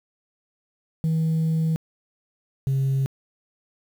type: tone pair in turn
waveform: sine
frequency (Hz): 160.6 / 135.05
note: E3 / C#3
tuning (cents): -45 / -45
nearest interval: minor third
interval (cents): 300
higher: first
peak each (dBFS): -17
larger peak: neither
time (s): 1.04-1.76 / 2.67-3.06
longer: first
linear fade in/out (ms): 0
effects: tanh soft clip ceiling -18 dBFS + 8-bit